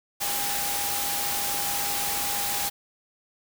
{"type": "tone in noise", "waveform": "sine", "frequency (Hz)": 810, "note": "G#5", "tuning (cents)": -43, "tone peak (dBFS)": -34, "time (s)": [0.2, 2.7], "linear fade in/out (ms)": 20, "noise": "white", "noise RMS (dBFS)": -28, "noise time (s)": [0.2, 2.7], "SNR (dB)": -9, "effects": []}